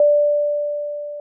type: tone with level ramp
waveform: sine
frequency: 587.3 Hz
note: D5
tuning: in tune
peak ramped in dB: -9 to -28 dBFS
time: 0-1.2 s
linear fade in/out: 2 ms
effects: none